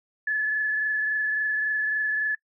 sine tone with frequency modulation, 1721 Hz, A6, 39 cents flat, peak -22 dBFS, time 0.27-2.35 s, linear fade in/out 5 ms, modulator 23.6 Hz, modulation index 0.94, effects noise-tail reverb RT60 0.1 s tail -23 dB re dry

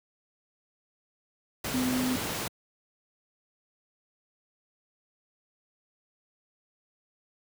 sine tone in noise, 253.7 Hz, B3, 47 cents sharp, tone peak -26 dBFS, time 1.74-2.16 s, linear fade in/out 5 ms, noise pink, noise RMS -32 dBFS, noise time 1.64-2.48 s, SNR +3 dB, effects high-pass 100 Hz 12 dB/octave

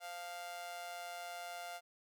sawtooth tone with amplitude modulation, 698.5 Hz, F5, in tune, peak -37 dBFS, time 0-1.81 s, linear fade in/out 50 ms, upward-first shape sine, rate 178 Hz, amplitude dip 65%, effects none

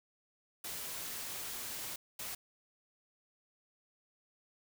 white noise bursts at uneven times, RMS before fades -42 dBFS, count 2, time 0.64-1.96 / 2.19-2.35 s, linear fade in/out 5 ms, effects none

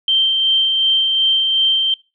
sine tone with tremolo, 3136 Hz, G7, in tune, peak -11 dBFS, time 0.08-1.94 s, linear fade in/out 2 ms, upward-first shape sine, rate 2.7 Hz, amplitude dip 30%, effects noise-tail reverb RT60 0.3 s tail -23 dB re dry

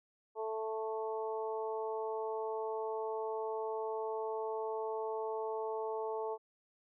harmonic tone, 220 Hz, A3, in tune, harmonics 2 / 3 / 4 / 5, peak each -37 / -44 / -41 / -48 dBFS, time 0.35-6.38 s, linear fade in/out 50 ms, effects none

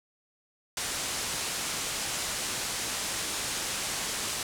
white low-pass noise, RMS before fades -33 dBFS, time 0.77-4.43 s, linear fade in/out 2 ms, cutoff 9500 Hz, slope 24 dB/octave, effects none

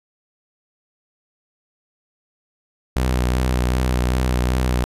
sawtooth tone with vibrato, 62.5 Hz, B1, 21 cents sharp, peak -13 dBFS, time 2.96-4.84 s, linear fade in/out 0 ms, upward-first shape sine, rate 2.6 Hz, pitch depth 34 cents each way, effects resampled to 32000 Hz

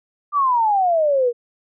sine exponential sweep, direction down, 1199 to 466.2 Hz, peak -14 dBFS, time 0.32-1.33 s, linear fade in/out 50 ms, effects none

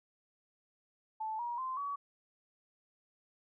sine tone with pitch steps, 874 / 953.1 / 1039.4 / 1133.4 Hz, A5 / A#5 / C6 / C#6, -12 / +38 / -12 / +38 cents, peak -35 dBFS, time 1.2-1.96 s, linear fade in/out 10 ms, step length 190 ms, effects none

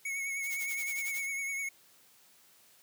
square tone with vibrato, 2206 Hz, C#7, 9 cents flat, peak -34 dBFS, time 0.05-1.69 s, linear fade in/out 5 ms, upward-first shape triangle, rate 9.8 Hz, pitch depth 40 cents each way
blue noise with tremolo, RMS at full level -39 dBFS, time 0.42-1.27 s, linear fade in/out 50 ms, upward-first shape triangle, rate 11 Hz, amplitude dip 95%
effects white hiss -62 dBFS RMS until 2.82 s + high-pass 100 Hz 12 dB/octave

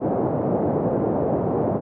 white band-pass noise, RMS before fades -22 dBFS, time 0-1.81 s, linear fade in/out 50 ms, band 100 to 650 Hz, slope 24 dB/octave, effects none

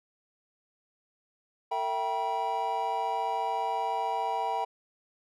triangle tone cluster, 452.3 / 665 / 779 / 964 Hz, A4 / E5 / G5 / B5, +48 / +15 / -11 / -42 cents, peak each -36 / -35 / -29 / -30 dBFS, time 1.71-4.65 s, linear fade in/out 10 ms, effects none

